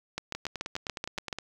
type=two click trains; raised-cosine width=0.2 ms; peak=-18 / -15 dBFS; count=11 / 9; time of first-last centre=0.35-1.386 / 0.18-1.328 s; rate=9.65 / 6.97 Hz; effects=8-bit